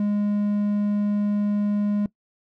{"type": "tone", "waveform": "triangle", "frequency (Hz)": 206.2, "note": "G#3", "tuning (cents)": -12, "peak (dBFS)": -18, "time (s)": [0, 2.06], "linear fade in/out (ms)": 2, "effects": ["noise-tail reverb RT60 0.1 s tail -20 dB re dry"]}